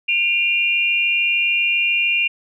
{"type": "tone pair together", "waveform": "sine", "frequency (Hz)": [2410, 2777], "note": ["D7", "F7"], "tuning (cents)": [44, -10], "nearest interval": "major second", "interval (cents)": 246, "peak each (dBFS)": -18, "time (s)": [0.08, 2.28], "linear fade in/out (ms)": 10, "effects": []}